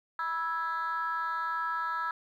sine chord, E major, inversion second, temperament equal with one note detuned, 977.5 / 1318.5 / 1661.2 Hz, B5 / E6 / G#6, -18 / 0 / 0 cents, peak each -34 / -31 / -35 dBFS, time 0.19-2.11 s, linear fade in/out 2 ms, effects tanh soft clip ceiling -24 dBFS + 11-bit

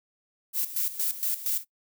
violet noise with tremolo, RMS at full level -27 dBFS, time 0.53-1.65 s, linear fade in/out 50 ms, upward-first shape square, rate 4.3 Hz, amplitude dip 75%, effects noise-tail reverb RT60 0.1 s tail -19 dB re dry

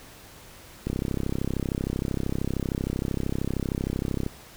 click train, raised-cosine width 3 ms, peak -14 dBFS, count 113, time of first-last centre 0.87-4.264 s, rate 33 Hz, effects pink hiss -48 dBFS RMS until 4.56 s

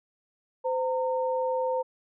sine tone pair together, 514 / 915.8 Hz, C5 / A#5, -31 / -31 cents, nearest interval minor seventh, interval 1000 cents, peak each -26 / -30 dBFS, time 0.64-1.83 s, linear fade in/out 20 ms, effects none

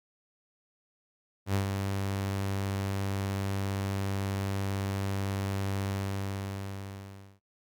sawtooth tone with ADSR envelope, 98.1 Hz, G2, 2 cents sharp, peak -21 dBFS, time 1.46-7.4 s, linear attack 83 ms, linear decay 100 ms, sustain -5 dB, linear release 1500 ms, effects noise-tail reverb RT60 0.1 s tail -19 dB re dry + Opus 48 kbps

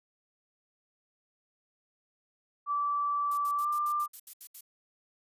sine tone with pitch glide, 1160 to 1188.5 Hz, D6 to D6, -22 to +20 cents, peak -27 dBFS, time 2.66-4.08 s, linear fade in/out 50 ms, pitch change +42 cents, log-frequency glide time 3.56-3.69 s
violet noise bursts, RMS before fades -43 dBFS, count 10, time 3.31-4.609 s, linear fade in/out 5 ms, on 66 ms, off 71 ms
effects resampled to 32000 Hz

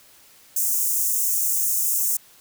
white high-pass noise, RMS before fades -22 dBFS, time 0.56-2.17 s, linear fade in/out 5 ms, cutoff 6200 Hz, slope 48 dB/octave, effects white hiss -52 dBFS RMS until 2.4 s

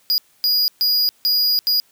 square tone bursts at uneven times, 4891 Hz, D#8, 31 cents flat, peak -15 dBFS, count 5, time 0.1-0.18 / 0.44-0.68 / 0.81-1.09 / 1.25-1.59 / 1.67-1.8 s, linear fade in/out 0 ms, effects white hiss -57 dBFS RMS until 1.91 s + high-pass 60 Hz 12 dB/octave

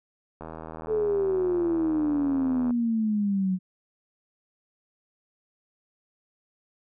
click train, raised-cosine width 1 ms, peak -24 dBFS, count 185, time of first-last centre 0.41-2.707 s, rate 80.1 Hz
sine exponential sweep, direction down, 440 to 182.3 Hz, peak -22 dBFS, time 0.87-3.59 s, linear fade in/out 50 ms
effects none

